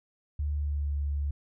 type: tone with pitch glide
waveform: sine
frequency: 73.42 to 71.78 Hz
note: D2 to D2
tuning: 0 to -39 cents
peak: -27 dBFS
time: 0.39-1.31 s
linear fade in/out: 5 ms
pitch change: -39 cents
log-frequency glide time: 0.54-0.95 s
effects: none